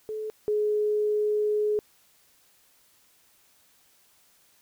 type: tone pair in turn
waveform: sine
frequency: 432 / 421.4 Hz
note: A4 / G#4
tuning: -32 / +25 cents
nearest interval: unison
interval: 43 cents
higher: first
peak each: -30 / -22 dBFS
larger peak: second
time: 0.09-0.3 / 0.48-1.79 s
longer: second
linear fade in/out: 0 ms
effects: white hiss -62 dBFS RMS until 4.61 s